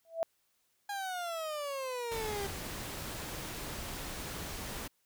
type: tone with exponential growth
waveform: sine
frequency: 659.3 Hz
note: E5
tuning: in tune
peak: -25 dBFS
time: 0.05-0.23 s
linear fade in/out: 0 ms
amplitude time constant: 38 ms
type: exponential sweep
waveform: 30% pulse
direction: down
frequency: 819 to 391.9 Hz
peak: -33 dBFS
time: 0.89-2.47 s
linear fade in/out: 5 ms
type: noise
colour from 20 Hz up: pink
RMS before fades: -41 dBFS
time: 2.11-4.88 s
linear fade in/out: 10 ms
effects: white hiss -75 dBFS RMS until 5.05 s